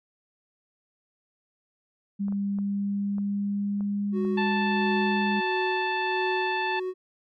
sine tone with pitch glide, 200 to 204.8 Hz, G3 to G#3, +35 to -24 cents, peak -25 dBFS, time 2.19-5.41 s, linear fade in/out 20 ms, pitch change +41 cents, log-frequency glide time 2.51-5 s
clicks, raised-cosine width 1 ms, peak -32 dBFS, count 6, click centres 2.283 / 2.324 / 2.587 / 3.183 / 3.808 / 4.25 s
triangle tone with tremolo, 370 Hz, F#4, in tune, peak -25 dBFS, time 4.12-6.94 s, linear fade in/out 50 ms, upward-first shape sine, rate 1.5 Hz, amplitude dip 50%
harmonic tone, 880 Hz, A5, in tune, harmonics 1 / 2 / 3 / 4 / 5, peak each -28 / -31 / -33 / -39 / -45 dBFS, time 4.37-6.8 s, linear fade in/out 10 ms
effects none

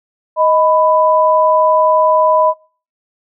sine tone pair together, 626 / 994.6 Hz, D#5 / B5, +10 / +12 cents, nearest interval minor sixth, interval 802 cents, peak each -11 dBFS, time 0.36-2.54 s, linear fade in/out 50 ms, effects noise-tail reverb RT60 0.4 s tail -25 dB re dry

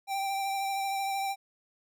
square tone with vibrato, 784 Hz, G5, in tune, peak -30 dBFS, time 0.07-1.36 s, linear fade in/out 50 ms, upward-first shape triangle, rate 13 Hz, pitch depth 23 cents each way, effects none

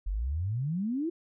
sine exponential sweep, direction up, 43 to 350.2 Hz, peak -28 dBFS, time 0.06-1.1 s, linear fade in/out 10 ms, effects none

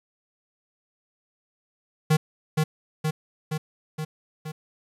square tone with echo, 155.3 Hz, D#3, 3 cents flat, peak -17 dBFS, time 2.1-2.17 s, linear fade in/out 10 ms, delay 470 ms, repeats 5, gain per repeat -3 dB, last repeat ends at 4.52 s, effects resampled to 32000 Hz + 9-bit

